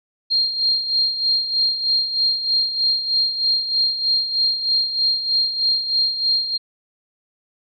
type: tone with tremolo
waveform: sine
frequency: 4211 Hz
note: C8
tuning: 10 cents sharp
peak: -14 dBFS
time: 0.3-6.58 s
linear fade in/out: 20 ms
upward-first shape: sine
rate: 3.2 Hz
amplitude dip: 65%
effects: none